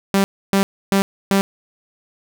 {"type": "tone bursts", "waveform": "sawtooth", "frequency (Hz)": 196.1, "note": "G3", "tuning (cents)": 1, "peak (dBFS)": -9, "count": 4, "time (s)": [0.14, 1.41], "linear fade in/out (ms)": 0, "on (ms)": 100, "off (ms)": 290, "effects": []}